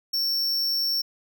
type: tone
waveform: square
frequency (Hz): 5450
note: F8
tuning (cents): -43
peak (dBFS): -23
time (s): 0.13-1.02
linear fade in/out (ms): 10
effects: none